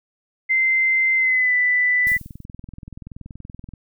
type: tone with pitch glide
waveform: sine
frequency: 2077 to 1986.6 Hz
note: C7 to B6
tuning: -13 to +10 cents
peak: -15 dBFS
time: 0.49-2.18 s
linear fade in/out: 20 ms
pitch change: -77 cents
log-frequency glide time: 1.16-1.54 s
type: noise with exponential decay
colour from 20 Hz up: violet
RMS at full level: -31 dBFS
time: 2.07-2.45 s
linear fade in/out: 2 ms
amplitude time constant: 81 ms
type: click train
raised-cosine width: 5 ms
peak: -24 dBFS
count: 36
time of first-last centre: 2.07-3.737 s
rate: 21 Hz
effects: none